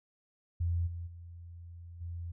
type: tone with level steps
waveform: sine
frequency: 85.6 Hz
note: F2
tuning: 34 cents flat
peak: -28 / -37 / -45 / -37 dBFS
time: 0.6-2.32 s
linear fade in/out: 10 ms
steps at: 0.86 / 1.06 / 2 s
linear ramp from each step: 20 ms
effects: none